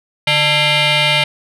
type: tone with frequency modulation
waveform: sine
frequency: 146.5 Hz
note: D3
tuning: 4 cents flat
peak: -8 dBFS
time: 0.27-1.24 s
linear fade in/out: 5 ms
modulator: 746 Hz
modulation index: 4.7
effects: tanh soft clip ceiling -10 dBFS